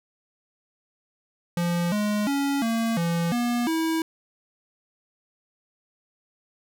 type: tone with pitch steps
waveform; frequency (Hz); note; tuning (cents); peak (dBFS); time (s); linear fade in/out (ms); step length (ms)
square; 172.8 / 208.9 / 279.8 / 227.9 / 169.3 / 240.2 / 323.9; F3 / G#3 / C#4 / A#3 / E3 / B3 / E4; -18 / +10 / +16 / -39 / +46 / -48 / -30; -23; 1.57-4.02; 2; 350
effects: none